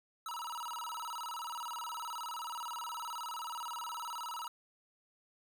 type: tone with vibrato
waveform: square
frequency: 1115 Hz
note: C#6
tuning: 10 cents sharp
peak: -40 dBFS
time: 0.26-4.48 s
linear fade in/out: 2 ms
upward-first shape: square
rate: 19 Hz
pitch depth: 270 cents each way
effects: none